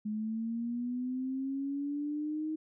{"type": "linear sweep", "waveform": "sine", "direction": "up", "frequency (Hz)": [210.4, 314.4], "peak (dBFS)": -32, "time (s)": [0.05, 2.56], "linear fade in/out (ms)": 10, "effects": []}